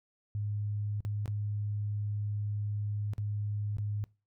sine tone with dropouts, 103.83 Hz, G#2, in tune, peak -31 dBFS, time 0.35-4.04 s, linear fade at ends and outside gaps 0 ms, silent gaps 1.005-1.05 / 1.258-1.278 / 3.135-3.181 / 3.769-3.784 s, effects noise-tail reverb RT60 0.3 s tail -23 dB re dry

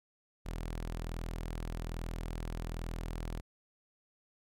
sawtooth tone, 41.2 Hz, E1, in tune, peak -33 dBFS, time 0.45-3.41 s, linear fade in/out 20 ms, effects AAC 64 kbps

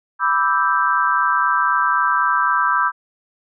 sine chord, E minor seventh, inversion second, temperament equal, 987.8 / 1174.7 / 1318.5 / 1568 Hz, B5 / D6 / E6 / G6, 0 / 0 / 0 / 0 cents, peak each -20 dBFS, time 0.19-2.92 s, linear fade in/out 50 ms, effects none

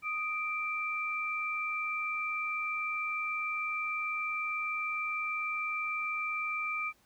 sine tone pair together, 1244.5 / 2349 Hz, D#6 / D7, 0 / 0 cents, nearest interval major seventh, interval 1100 cents, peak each -36 / -33 dBFS, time 0.02-6.93 s, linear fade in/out 50 ms, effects pink hiss -67 dBFS RMS until 7.05 s + high-pass 60 Hz 12 dB/octave

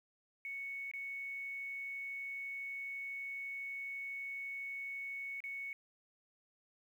sine tone with dropouts, 2217 Hz, C#7, in tune, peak -40 dBFS, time 0.45-5.73 s, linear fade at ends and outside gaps 1 ms, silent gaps 0.914-0.936 / 5.404-5.439 s, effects 11-bit

